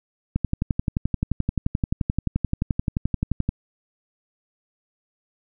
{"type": "click train", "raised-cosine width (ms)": 5, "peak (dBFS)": -9, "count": 37, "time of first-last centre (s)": [0.36, 3.49], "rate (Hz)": 11.5, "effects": []}